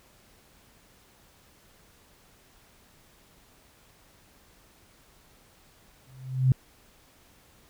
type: tone with exponential growth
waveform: sine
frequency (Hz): 130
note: C3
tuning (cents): -11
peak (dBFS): -14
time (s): 6.07-6.52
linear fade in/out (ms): 2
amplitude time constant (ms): 97
effects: pink hiss -59 dBFS RMS until 7.69 s